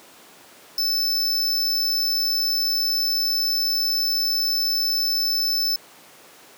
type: tone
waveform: square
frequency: 5274 Hz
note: E8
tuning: in tune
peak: -20 dBFS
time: 0.78-5.76 s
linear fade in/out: 2 ms
effects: pink hiss -47 dBFS RMS until 6.57 s + high-pass 300 Hz 12 dB/octave